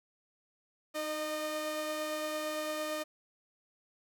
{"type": "tone pair together", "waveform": "sawtooth", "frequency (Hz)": [309.9, 611], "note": ["D#4", "D#5"], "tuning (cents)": [-7, -32], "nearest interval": "octave", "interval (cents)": 1175, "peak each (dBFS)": [-37, -31], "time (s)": [0.94, 3.04], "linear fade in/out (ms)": 20, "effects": []}